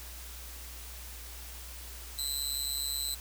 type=tone with amplitude modulation; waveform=20% pulse; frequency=4026 Hz; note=B7; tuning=33 cents sharp; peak=-22 dBFS; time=2.18-3.15 s; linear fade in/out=10 ms; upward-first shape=sine; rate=139 Hz; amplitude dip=95%; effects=added 60 Hz sine -45 dBFS peak until 3.2 s + white hiss -47 dBFS RMS until 3.2 s